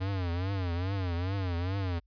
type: tone with vibrato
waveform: square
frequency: 91.8 Hz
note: F#2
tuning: 13 cents flat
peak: -30 dBFS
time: 0-2 s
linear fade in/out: 20 ms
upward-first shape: triangle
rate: 2.4 Hz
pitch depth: 160 cents each way
effects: added 50 Hz sine -65 dBFS peak until 2.06 s + resampled to 11025 Hz